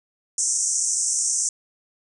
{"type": "band-pass noise", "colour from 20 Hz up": "pink", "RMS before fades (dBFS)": -23, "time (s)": [0.38, 1.49], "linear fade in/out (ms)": 2, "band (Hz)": [5700, 9000], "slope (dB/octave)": 96, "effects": []}